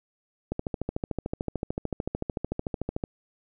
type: click train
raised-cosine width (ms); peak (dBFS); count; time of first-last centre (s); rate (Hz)
2; -15; 35; 0.52-3.039; 13.5
effects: none